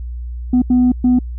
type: tone bursts at uneven times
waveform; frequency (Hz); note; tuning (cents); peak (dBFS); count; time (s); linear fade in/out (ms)
sine; 249.2; B3; +16; -7; 3; 0.53-0.62 / 0.7-0.92 / 1.04-1.19; 5
effects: tanh soft clip ceiling -7 dBFS + added 60 Hz sine -23 dBFS peak until 1.38 s